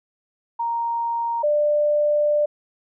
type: tone pair in turn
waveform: sine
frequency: 932.3 / 593.5 Hz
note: A#5 / D5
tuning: 0 / +18 cents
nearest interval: minor sixth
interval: 782 cents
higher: first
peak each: -21 / -16 dBFS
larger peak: second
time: 0.59-1.43 / 1.43-2.46 s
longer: second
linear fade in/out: 10 ms
effects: none